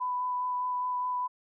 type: tone with vibrato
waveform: sine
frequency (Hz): 996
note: B5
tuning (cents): +14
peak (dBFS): -28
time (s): 0-1.28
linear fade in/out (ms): 20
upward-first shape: sine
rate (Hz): 4.9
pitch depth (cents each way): 10
effects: none